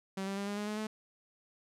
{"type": "tone with pitch steps", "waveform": "sawtooth", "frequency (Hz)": [192.6, 196.31, 200.1, 203.9, 207.9, 211.9, 215.9], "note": ["G3", "G3", "G3", "G#3", "G#3", "G#3", "A3"], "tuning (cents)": [-30, 3, 36, -32, 2, 35, -33], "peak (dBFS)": -31, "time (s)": [0.17, 0.87], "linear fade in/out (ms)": 5, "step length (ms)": 100, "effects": ["low-pass 10000 Hz 12 dB/octave"]}